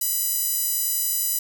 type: tone with high-pass filter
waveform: 10% pulse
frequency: 991 Hz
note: B5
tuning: 6 cents sharp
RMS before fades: -24 dBFS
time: 0.01-1.39 s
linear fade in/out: 5 ms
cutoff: 10000 Hz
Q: 4.8
effects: none